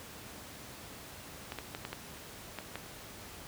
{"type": "clicks", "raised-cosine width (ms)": 0.3, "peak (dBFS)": -22, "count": 7, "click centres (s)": [1.521, 1.587, 1.749, 1.851, 1.93, 2.587, 2.756], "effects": ["pink hiss -48 dBFS RMS until 3.47 s", "high-pass 60 Hz 12 dB/octave"]}